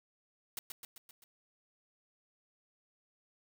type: noise with echo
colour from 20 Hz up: white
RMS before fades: -40 dBFS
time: 0.57-0.59 s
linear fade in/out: 2 ms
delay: 130 ms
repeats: 5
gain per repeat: -4 dB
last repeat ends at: 1.24 s
effects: none